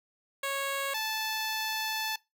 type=tone pair in turn; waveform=10% pulse; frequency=551 / 874.7 Hz; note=C#5 / A5; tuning=-11 / -10 cents; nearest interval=minor sixth; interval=801 cents; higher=second; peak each=-22 dBFS; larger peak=neither; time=0.43-0.94 / 0.94-2.16 s; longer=second; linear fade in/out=5 ms; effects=noise-tail reverb RT60 0.2 s tail -20 dB re dry